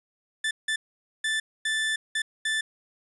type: tone bursts at uneven times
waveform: 30% pulse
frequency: 1760 Hz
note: A6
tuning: in tune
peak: -22 dBFS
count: 6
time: 0.44-0.51 / 0.68-0.76 / 1.24-1.4 / 1.65-1.96 / 2.15-2.22 / 2.45-2.61 s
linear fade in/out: 5 ms
effects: resampled to 24000 Hz